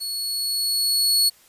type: tone with level ramp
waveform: sawtooth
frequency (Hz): 4378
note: C#8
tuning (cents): -22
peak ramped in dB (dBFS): -24 to -12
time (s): 0-1.3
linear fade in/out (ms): 20
effects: white hiss -54 dBFS RMS until 1.48 s + resampled to 32000 Hz